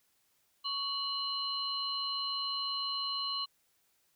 sine tone cluster, 1113 / 2947 / 4123 Hz, C#6 / F#7 / C8, +7 / -8 / -26 cents, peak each -39 / -38 / -35 dBFS, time 0.64-3.46 s, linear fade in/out 20 ms, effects white hiss -73 dBFS RMS until 4.15 s

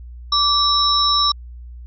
sine tone cluster, 1164 / 3859 / 5370 Hz, D6 / B7 / E8, -16 / -41 / +31 cents, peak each -18 dBFS, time 0.32-1.32 s, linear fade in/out 5 ms, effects added 60 Hz sine -33 dBFS peak until 1.86 s

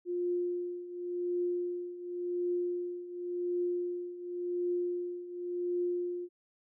sine tone with tremolo, 353.3 Hz, F4, 20 cents sharp, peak -28 dBFS, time 0.05-6.29 s, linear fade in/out 50 ms, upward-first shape triangle, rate 0.91 Hz, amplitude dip 80%, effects none

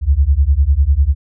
sine beating tone pair, 65.41 / 75.41 Hz, C2 / D2, 0 / +46 cents, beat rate 10 Hz, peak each -12 dBFS, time 0.01-1.15 s, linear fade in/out 50 ms, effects none

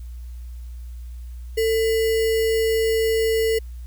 sine tone with sample-and-hold, 447 Hz, A4, 27 cents sharp, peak -17 dBFS, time 1.57-3.59 s, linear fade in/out 10 ms, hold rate 2450 Hz, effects added 60 Hz sine -32 dBFS peak until 3.86 s + white hiss -58 dBFS RMS until 3.86 s

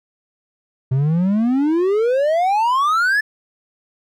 triangle exponential sweep, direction up, 126.7 to 1760 Hz, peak -12 dBFS, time 0.91-3.21 s, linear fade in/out 10 ms, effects none

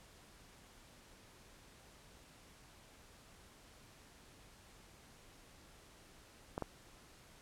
clicks, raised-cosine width 1 ms, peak -24 dBFS, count 2, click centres 6.579 / 6.623 s, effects pink hiss -61 dBFS RMS until 7.41 s + low-pass 11000 Hz 12 dB/octave

